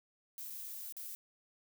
violet noise with dropouts, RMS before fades -45 dBFS, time 0.38-1.15 s, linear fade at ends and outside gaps 0 ms, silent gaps 0.5-0.504 / 0.924-0.967 s, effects none

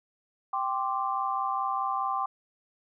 sine chord, G suspended fourth, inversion none, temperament equal with one note detuned, 784 / 1046.5 / 1171.3 Hz, G5 / C6 / D6, 0 / 0 / -5 cents, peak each -31 dBFS, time 0.53-2.26 s, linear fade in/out 5 ms, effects none

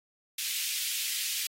pink high-pass noise, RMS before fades -33 dBFS, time 0.38-1.47 s, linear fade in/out 5 ms, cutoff 2500 Hz, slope 24 dB/octave, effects AAC 48 kbps

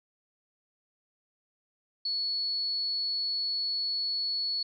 sine tone, 4400 Hz, C#8, 14 cents flat, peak -28 dBFS, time 2.05-4.63 s, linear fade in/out 5 ms, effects none

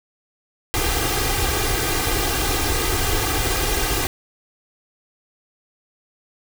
pink noise with comb filter, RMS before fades -21 dBFS, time 0.74-4.07 s, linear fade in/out 0 ms, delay 2.5 ms, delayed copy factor +0.8, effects none

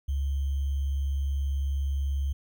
sine tone with sample-and-hold, 69.3 Hz, C#2, in tune, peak -25 dBFS, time 0.08-2.33 s, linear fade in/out 10 ms, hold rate 3150 Hz, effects none

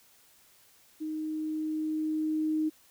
sine tone with level ramp, 311.1 Hz, D#4, in tune, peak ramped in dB -32 to -25 dBFS, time 1-2.7 s, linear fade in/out 20 ms, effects white hiss -61 dBFS RMS until 2.9 s

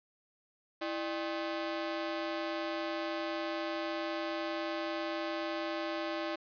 sawtooth ring-modulated tone, 466.2 Hz, A#4, in tune, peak -27 dBFS, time 0.81-6.36 s, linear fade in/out 10 ms, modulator 135 Hz, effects resampled to 11025 Hz + 9-bit

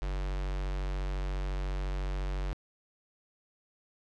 square tone with notch filter, 47.1 Hz, F#1, 32 cents sharp, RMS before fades -33 dBFS, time 0.02-2.53 s, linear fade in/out 0 ms, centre 200 Hz, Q 1.4, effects low-pass 5000 Hz 12 dB/octave

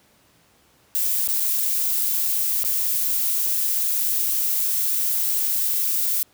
violet noise with dropouts, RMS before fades -22 dBFS, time 0.95-6.23 s, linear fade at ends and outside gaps 0 ms, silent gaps 1.275-1.287 / 1.399-1.403 / 2.634-2.648 / 4.263-4.266 s, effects pink hiss -58 dBFS RMS until 6.33 s + high-pass 80 Hz 12 dB/octave

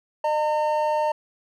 triangle tone pair together, 607.8 / 910 Hz, D#5 / A#5, -41 / -42 cents, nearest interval perfect fifth, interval 699 cents, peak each -21 dBFS, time 0.24-1.12 s, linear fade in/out 5 ms, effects none

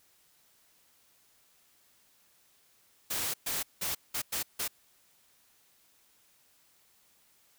white noise bursts at uneven times, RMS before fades -33 dBFS, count 6, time 3.1-3.34 / 3.46-3.63 / 3.81-3.95 / 4.14-4.22 / 4.32-4.43 / 4.59-4.68 s, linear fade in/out 10 ms, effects white hiss -66 dBFS RMS until 7.58 s

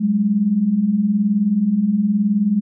sine beating tone pair, 190 / 209 Hz, F#3 / G#3, +46 / +11 cents, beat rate 19 Hz, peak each -21 / -15 dBFS, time 0-2.61 s, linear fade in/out 20 ms, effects none

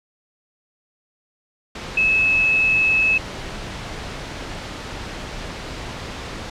sine tone in noise, 2593 Hz, E7, 29 cents flat, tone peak -14 dBFS, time 1.97-3.18 s, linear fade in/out 5 ms, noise pink, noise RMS -31 dBFS, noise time 1.75-6.5 s, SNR +14 dB, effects low-pass 5000 Hz 12 dB/octave

